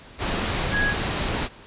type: tone in noise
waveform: sine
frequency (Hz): 1661.2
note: G#6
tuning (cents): 0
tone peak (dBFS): -21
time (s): 0.71-0.95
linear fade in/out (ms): 50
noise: pink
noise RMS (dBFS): -25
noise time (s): 0.18-1.49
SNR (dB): +1
effects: pink hiss -46 dBFS RMS until 1.66 s + resampled to 8000 Hz